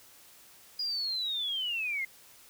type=linear sweep; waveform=sine; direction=down; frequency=4922 to 2064 Hz; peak=-30 dBFS; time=0.79-2.05 s; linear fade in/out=5 ms; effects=white hiss -56 dBFS RMS until 2.49 s